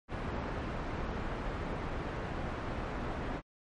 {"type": "low-pass noise", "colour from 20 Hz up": "pink", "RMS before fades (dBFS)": -37, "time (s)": [0.08, 3.42], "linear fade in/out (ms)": 50, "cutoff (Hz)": 1600, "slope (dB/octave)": 12, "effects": ["MP3 48 kbps"]}